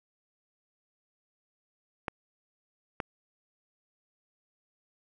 clicks, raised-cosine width 0.5 ms, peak -16 dBFS, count 2, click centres 2.082 / 3.002 s, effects none

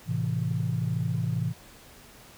sine chord, A minor, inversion none, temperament just, 110 / 132 / 165 Hz, A2 / C3 / E3, 0 / +16 / +2 cents, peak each -29 dBFS, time 0.06-1.54 s, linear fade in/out 50 ms, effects tanh soft clip ceiling -17 dBFS + pink hiss -51 dBFS RMS until 2.37 s

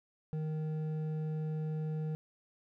sine tone with hard clipping, 155.56 Hz, D#3, in tune, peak -35 dBFS, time 0.33-2.15 s, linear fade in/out 0 ms, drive 7 dB, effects none

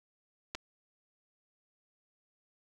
clicks, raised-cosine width 0.2 ms, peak -20 / -24 dBFS, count 2, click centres 0.549 / 0.552 s, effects none

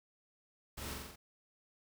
pink noise with echo, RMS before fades -45 dBFS, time 0.77-0.94 s, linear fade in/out 10 ms, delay 44 ms, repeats 5, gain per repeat -2 dB, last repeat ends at 1.16 s, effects none

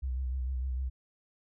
sine tone with vibrato, 64.2 Hz, C2, 32 cents flat, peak -30 dBFS, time 0.02-0.9 s, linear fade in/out 20 ms, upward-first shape sine, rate 6.6 Hz, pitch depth 56 cents each way, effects none

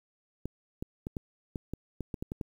clicks, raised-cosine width 3 ms, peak -22 dBFS, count 11, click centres 0.456 / 0.825 / 1.069 / 1.168 / 1.558 / 1.736 / 2.007 / 2.142 / 2.225 / 2.319 / 2.412 s, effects 9-bit

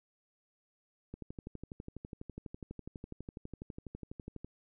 click train, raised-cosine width 3 ms, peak -30 dBFS, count 41, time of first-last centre 1.14-4.446 s, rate 12.1 Hz, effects none

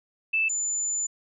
sine tone pair in turn, 2637 / 7040 Hz, E7 / A8, 0 / 0 cents, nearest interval octave + perfect fourth, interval 1700 cents, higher second, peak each -21 / -25 dBFS, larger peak first, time 0.33-0.49 / 0.49-1.07 s, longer second, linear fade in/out 10 ms, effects none

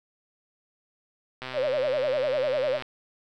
click train, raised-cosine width 0.3 ms, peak -19 dBFS, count 182, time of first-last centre 1.42-2.823 s, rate 129 Hz
sine tone with vibrato, 558 Hz, C#5, 11 cents sharp, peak -23 dBFS, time 1.53-2.8 s, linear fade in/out 50 ms, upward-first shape sine, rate 10 Hz, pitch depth 180 cents each way
effects none

